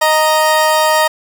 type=tone pair together; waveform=30% pulse; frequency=622.3 / 932.4 Hz; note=D#5 / A#5; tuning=0 / 0 cents; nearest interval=perfect fifth; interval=700 cents; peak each=-10 dBFS; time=0.01-1.08 s; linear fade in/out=10 ms; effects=none